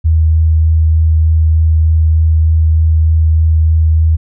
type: tone with vibrato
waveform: sine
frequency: 79.7 Hz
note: D#2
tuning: 42 cents sharp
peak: -6 dBFS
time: 0.04-4.17 s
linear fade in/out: 20 ms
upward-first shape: triangle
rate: 3.3 Hz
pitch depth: 11 cents each way
effects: none